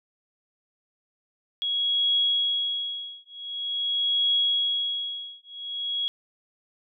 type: tone with tremolo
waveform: sine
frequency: 3322 Hz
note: G#7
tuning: in tune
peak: -19 dBFS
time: 1.62-6.08 s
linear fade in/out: 0 ms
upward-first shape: triangle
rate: 0.46 Hz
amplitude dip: 100%
effects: none